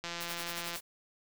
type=click train; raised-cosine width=0.2 ms; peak=-21 dBFS; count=124; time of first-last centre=0.04-0.759 s; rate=171 Hz
type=noise with tremolo; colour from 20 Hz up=white; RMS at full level=-40 dBFS; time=0.2-0.81 s; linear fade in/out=10 ms; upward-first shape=triangle; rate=11 Hz; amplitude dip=95%
effects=none